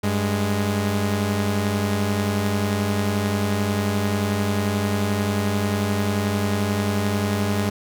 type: tone pair together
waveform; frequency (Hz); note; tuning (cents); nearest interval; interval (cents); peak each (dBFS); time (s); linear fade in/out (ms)
sawtooth; 98 / 207.3; G2 / G#3; 0 / -3; octave + minor second; 1297; -19; 0.03-7.7; 10
effects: none